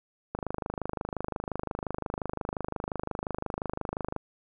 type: click train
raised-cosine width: 1 ms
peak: -17 dBFS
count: 99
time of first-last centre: 0.35-4.163 s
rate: 25.7 Hz
effects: none